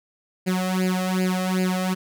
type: tone with flanger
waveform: sawtooth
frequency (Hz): 185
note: F#3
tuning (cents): 0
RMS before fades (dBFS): -23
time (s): 0.46-1.95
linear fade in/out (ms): 20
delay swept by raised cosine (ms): 0.42 to 1.62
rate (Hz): 2.6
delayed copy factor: +0.9
effects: none